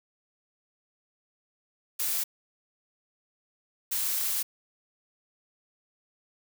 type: noise bursts at uneven times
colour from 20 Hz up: blue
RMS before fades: -29 dBFS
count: 2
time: 1.99-2.24 / 3.91-4.43 s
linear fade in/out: 10 ms
effects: none

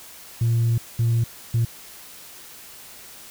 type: tone bursts at uneven times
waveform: sine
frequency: 116.2 Hz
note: A#2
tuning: 5 cents flat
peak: -15 dBFS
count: 3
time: 0.41-0.78 / 0.99-1.24 / 1.54-1.65 s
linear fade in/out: 5 ms
effects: tanh soft clip ceiling -15 dBFS + white hiss -43 dBFS RMS until 3.3 s

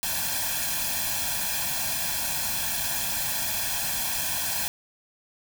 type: noise with comb filter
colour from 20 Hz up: white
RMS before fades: -28 dBFS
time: 0.03-4.68 s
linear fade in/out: 0 ms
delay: 1.2 ms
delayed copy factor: +0.9
effects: none

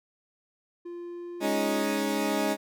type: tone with pitch glide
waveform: triangle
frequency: 347.1 to 349.3 Hz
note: F4 to F4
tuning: -11 to 0 cents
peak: -34 dBFS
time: 0.85-1.84 s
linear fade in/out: 10 ms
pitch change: +11 cents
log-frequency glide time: 0.98-1.53 s
type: chord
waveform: 20% pulse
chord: Ab suspended fourth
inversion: none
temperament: equal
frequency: 207.7 / 277.2 / 311.1 Hz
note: Ab3 / Db4 / Eb4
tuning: 0 / 0 / 0 cents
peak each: -25 / -25 / -25 dBFS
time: 1.4-2.57 s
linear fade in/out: 50 ms
effects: none

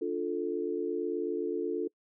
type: chord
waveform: sine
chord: D minor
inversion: none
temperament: just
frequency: 293.7 / 352.4 / 440.5 Hz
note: D4 / F4 / A4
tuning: 0 / +16 / +2 cents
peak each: -36 / -33 / -33 dBFS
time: 0.01-1.88 s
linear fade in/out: 10 ms
effects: noise-tail reverb RT60 0.1 s tail -25 dB re dry

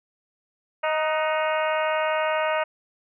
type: harmonic tone with a mistuned harmonic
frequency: 312.4 Hz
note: D#4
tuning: 7 cents sharp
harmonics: 2 / 3 / 4 / 5 / 6 / 7 / 8 / 9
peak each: -24 / -28 / -30 / -32 / -34 / -35 / -36 / -37 dBFS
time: 0.83-2.64 s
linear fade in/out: 10 ms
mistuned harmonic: 5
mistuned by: -58 cents
effects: none

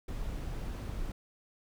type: noise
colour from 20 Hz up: brown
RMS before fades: -37 dBFS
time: 0.08-1.12 s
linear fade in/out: 5 ms
effects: none

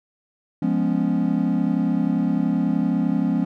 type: chord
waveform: triangle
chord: C# dominant seventh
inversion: first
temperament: equal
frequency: 174.61 / 207.7 / 246.9 / 277.2 Hz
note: E#3 / G#3 / B3 / C#4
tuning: 0 / 0 / 0 / 0 cents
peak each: -22 dBFS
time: 0.62-3.45 s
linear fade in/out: 5 ms
effects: none

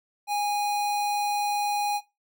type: tone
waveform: square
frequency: 823 Hz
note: G#5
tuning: 16 cents flat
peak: -25 dBFS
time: 0.27-2.01 s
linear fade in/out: 50 ms
effects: noise-tail reverb RT60 0.2 s tail -17 dB re dry

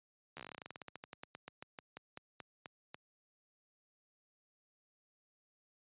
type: slowing click train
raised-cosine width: 0.3 ms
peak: -30 dBFS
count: 30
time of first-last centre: 0.37-2.945 s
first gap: 12 ms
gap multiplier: 1.12
effects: high-pass 100 Hz 12 dB/octave + resampled to 8000 Hz

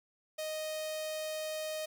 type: tone with notch filter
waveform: sawtooth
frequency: 622.3 Hz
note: D#5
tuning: in tune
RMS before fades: -38 dBFS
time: 0.38-1.86 s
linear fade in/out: 10 ms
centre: 1400 Hz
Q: 1.1
effects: 12-bit

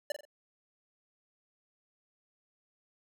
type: tone with echo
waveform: square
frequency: 587.3 Hz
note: D5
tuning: in tune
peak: -31 dBFS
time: 0.1-0.12 s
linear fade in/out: 2 ms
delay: 44 ms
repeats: 3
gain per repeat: -8 dB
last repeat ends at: 0.252 s
effects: none

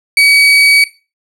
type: tone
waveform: 35% pulse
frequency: 2269 Hz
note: C#7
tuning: 40 cents sharp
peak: -3 dBFS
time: 0.17-0.84 s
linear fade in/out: 2 ms
effects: noise-tail reverb RT60 0.3 s tail -17 dB re dry + low-pass 11000 Hz 12 dB/octave

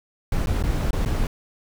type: noise with dropouts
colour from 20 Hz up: brown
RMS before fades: -22 dBFS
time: 0.32-1.27 s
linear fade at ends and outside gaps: 2 ms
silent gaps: 0.46-0.47 / 0.626-0.637 / 0.908-0.93 / 1.051-1.058 s
effects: none

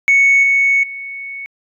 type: tone with level steps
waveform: sine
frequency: 2217 Hz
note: C#7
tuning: in tune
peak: -6 / -9 / -25 dBFS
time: 0.08-1.46 s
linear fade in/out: 0 ms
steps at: 0.43 / 0.83 s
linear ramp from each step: 5 ms
effects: tanh soft clip ceiling -5 dBFS

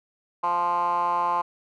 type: tone with band-pass filter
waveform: 10% pulse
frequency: 174.1 Hz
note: F3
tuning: 5 cents flat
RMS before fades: -24 dBFS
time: 0.43-1.42 s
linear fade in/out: 10 ms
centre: 980 Hz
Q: 8.4
effects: none

